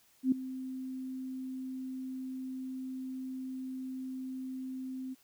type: tone with ADSR envelope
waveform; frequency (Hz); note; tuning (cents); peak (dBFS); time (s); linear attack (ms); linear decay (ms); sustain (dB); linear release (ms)
sine; 260; C4; -11; -21; 0.23-5.15; 89; 5; -16; 24
effects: white hiss -66 dBFS RMS until 5.23 s